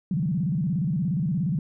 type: tone with vibrato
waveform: sine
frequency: 164.81 Hz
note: E3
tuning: in tune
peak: -22 dBFS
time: 0.11-1.59 s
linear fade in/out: 2 ms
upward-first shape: square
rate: 17 Hz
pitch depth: 230 cents each way
effects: none